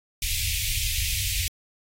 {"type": "band-stop noise", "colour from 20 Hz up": "pink", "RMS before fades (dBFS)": -27, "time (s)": [0.22, 1.48], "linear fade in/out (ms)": 2, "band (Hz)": [110, 2200], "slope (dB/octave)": 48, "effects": ["AAC 48 kbps"]}